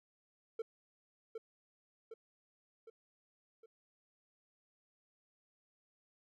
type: tone with echo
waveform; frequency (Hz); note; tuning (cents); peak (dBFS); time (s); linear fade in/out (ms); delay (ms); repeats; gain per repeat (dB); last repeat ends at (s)
triangle; 450.8; A4; +42; -34; 0.59-0.62; 5; 760; 4; -5; 3.66
effects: none